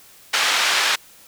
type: band-pass noise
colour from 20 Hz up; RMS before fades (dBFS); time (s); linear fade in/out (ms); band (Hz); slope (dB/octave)
pink; -19; 0.33-0.96; 10; 1300 to 5200; 12
effects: white hiss -48 dBFS RMS until 1.27 s